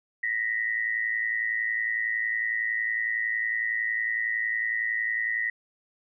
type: tone pair together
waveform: sine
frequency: 1864.6 / 1975.5 Hz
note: A#6 / B6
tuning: 0 / 0 cents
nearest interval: minor second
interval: 100 cents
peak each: -28 dBFS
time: 0.23-5.5 s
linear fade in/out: 5 ms
effects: none